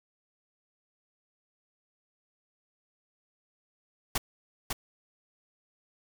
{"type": "noise with echo", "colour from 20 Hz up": "pink", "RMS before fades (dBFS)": -28, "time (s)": [4.15, 4.18], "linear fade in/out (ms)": 5, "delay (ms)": 550, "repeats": 1, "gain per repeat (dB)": -4, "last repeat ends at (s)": 4.73, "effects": []}